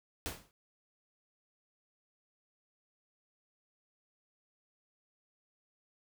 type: noise with exponential decay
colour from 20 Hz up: pink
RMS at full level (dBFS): -35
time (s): 0.26-0.51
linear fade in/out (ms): 0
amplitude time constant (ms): 53
effects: none